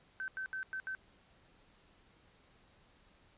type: tone bursts at uneven times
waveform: sine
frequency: 1538 Hz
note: G6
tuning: 33 cents flat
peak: -37 dBFS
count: 5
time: 0.2-0.28 / 0.37-0.46 / 0.53-0.63 / 0.73-0.8 / 0.87-0.95 s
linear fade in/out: 0 ms
effects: pink hiss -66 dBFS RMS until 3.37 s + resampled to 8000 Hz